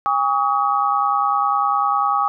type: tone cluster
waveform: sine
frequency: 811 / 1133 / 1263 Hz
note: G#5 / C#6 / D#6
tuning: -41 / +37 / +26 cents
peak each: -20 dBFS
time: 0.06-2.28 s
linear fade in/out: 0 ms
effects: none